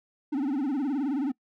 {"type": "tone with vibrato", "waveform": "triangle", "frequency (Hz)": 277.2, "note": "C#4", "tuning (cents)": 0, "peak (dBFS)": -23, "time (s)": [0.32, 1.32], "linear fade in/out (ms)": 10, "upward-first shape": "sine", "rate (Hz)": 19, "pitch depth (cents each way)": 160, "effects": ["noise-tail reverb RT60 0.1 s tail -23 dB re dry"]}